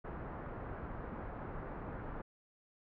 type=low-pass noise; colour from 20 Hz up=pink; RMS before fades=-44 dBFS; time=0.04-2.22 s; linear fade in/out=10 ms; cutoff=1500 Hz; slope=24 dB/octave; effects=none